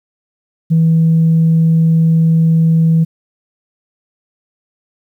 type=tone; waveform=sine; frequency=162.8 Hz; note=E3; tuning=21 cents flat; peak=-6 dBFS; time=0.7-3.05 s; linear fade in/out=20 ms; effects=tanh soft clip ceiling -4 dBFS + 8-bit